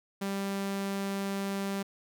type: tone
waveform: sawtooth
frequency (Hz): 197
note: G3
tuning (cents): +9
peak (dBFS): -27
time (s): 0.21-1.83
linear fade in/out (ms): 10
effects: none